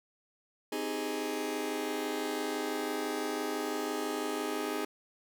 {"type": "chord", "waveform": "sawtooth", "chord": "Ab major seventh", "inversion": "first", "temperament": "just", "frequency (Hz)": [259.6, 311.5, 389.3, 415.3], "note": ["C4", "Eb4", "G4", "Ab4"], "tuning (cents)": [-13, 2, -12, 0], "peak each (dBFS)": [-36, -33, -38, -32], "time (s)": [0.72, 4.85], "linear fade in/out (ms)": 5, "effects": []}